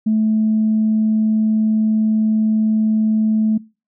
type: tone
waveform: sine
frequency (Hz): 217.7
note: A3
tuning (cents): -18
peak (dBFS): -12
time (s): 0.06-3.58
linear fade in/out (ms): 10
effects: noise-tail reverb RT60 0.3 s tail -22 dB re dry + tanh soft clip ceiling -8 dBFS